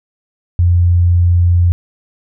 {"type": "tone", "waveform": "sine", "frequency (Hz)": 87.5, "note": "F2", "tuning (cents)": 4, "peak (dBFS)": -7, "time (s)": [0.59, 1.72], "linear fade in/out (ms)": 0, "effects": []}